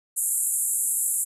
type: band-pass noise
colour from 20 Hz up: white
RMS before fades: -25 dBFS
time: 0.16-1.25 s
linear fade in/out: 20 ms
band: 7300 to 12000 Hz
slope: 96 dB/octave
effects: none